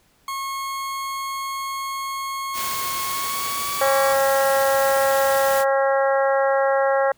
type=tone with pitch glide; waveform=40% pulse; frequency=1088 to 1136.8 Hz; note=C#6 to C#6; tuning=-33 to +43 cents; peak=-25 dBFS; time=0.28-4.13 s; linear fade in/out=2 ms; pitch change=+76 cents; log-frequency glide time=3.03-3.73 s
type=noise; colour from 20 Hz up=white; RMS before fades=-29 dBFS; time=2.53-5.65 s; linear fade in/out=50 ms
type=harmonic tone; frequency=272.1 Hz; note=C#4; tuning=32 cents flat; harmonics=2 / 3 / 4 / 5 / 6 / 7; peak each=-18 / -23 / -28 / -28 / -29 / -31 dBFS; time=3.81-7.12 s; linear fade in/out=5 ms
effects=pink hiss -60 dBFS RMS until 7.17 s